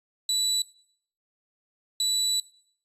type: tone bursts at uneven times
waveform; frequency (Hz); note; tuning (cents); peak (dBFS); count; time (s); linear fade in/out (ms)
30% pulse; 3951; B7; 0; -20; 2; 0.29-0.62 / 2-2.4; 2
effects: noise-tail reverb RT60 0.6 s tail -21 dB re dry + resampled to 32000 Hz